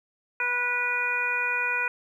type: harmonic tone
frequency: 490 Hz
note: B4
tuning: 14 cents flat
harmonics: 1 / 2 / 3 / 4 / 5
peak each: -39 / -33 / -28 / -34 / -27 dBFS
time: 0.4-1.88 s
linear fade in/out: 2 ms
effects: 10-bit